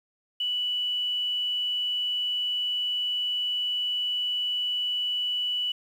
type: tone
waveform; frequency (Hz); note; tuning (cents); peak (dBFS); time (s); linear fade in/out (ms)
sine; 2960; F#7; 0; -25; 0.4-5.72; 5
effects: 9-bit